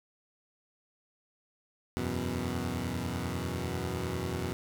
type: chord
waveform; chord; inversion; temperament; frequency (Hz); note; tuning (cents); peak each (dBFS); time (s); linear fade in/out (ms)
15% pulse; E suspended second; none; equal; 82.41 / 92.5 / 123.47; E2 / F#2 / B2; 0 / 0 / 0; -30; 1.97-4.53; 0
effects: none